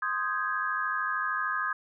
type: chord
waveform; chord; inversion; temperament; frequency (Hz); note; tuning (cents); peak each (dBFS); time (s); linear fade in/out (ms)
sine; Ab major seventh; first; equal; 1046.5 / 1244.5 / 1568 / 1661.2; C6 / Eb6 / G6 / Ab6; 0 / 0 / 0 / 0; -35 / -31 / -35 / -32; 0.02-1.73; 5
effects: none